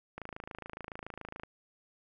click train, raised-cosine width 0.5 ms, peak -26 dBFS, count 35, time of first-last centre 0.18-1.435 s, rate 27.1 Hz, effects none

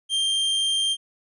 45% pulse tone, 3176 Hz, G7, 22 cents sharp, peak -20 dBFS, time 0.09-0.97 s, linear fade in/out 50 ms, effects resampled to 24000 Hz

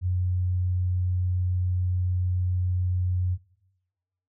sine tone, 90.7 Hz, F#2, 34 cents flat, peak -22 dBFS, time 0.01-3.38 s, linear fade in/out 50 ms, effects noise-tail reverb RT60 1.0 s tail -20 dB re dry

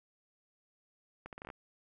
accelerating click train, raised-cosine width 0.5 ms, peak -30 dBFS, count 8, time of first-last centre 1.26-1.502 s, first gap 68 ms, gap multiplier 0.76, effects none

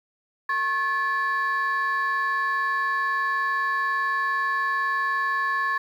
sine tone pair together, 1090.3 / 1728 Hz, C#6 / A6, -29 / -32 cents, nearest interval minor sixth, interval 797 cents, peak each -23 dBFS, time 0.49-5.78 s, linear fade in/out 5 ms, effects tanh soft clip ceiling -18 dBFS + 9-bit

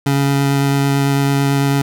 25% pulse tone with vibrato, 139.3 Hz, C#3, 9 cents sharp, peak -9 dBFS, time 0.06-1.82 s, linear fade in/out 5 ms, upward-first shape triangle, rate 9 Hz, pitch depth 11 cents each way, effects none

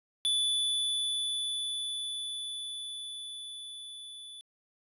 square tone with level ramp, 3473 Hz, A7, 23 cents flat, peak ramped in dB -26 to -45 dBFS, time 0.25-4.41 s, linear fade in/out 0 ms, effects resampled to 32000 Hz

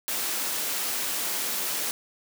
white high-pass noise, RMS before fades -29 dBFS, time 0.08-1.91 s, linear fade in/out 0 ms, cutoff 210 Hz, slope 12 dB/octave, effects none

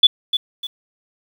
sine tone with echo, 3456 Hz, A7, 32 cents flat, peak -5 dBFS, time 0.03-0.07 s, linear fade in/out 5 ms, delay 300 ms, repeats 2, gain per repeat -10 dB, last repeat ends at 0.67 s, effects 7-bit

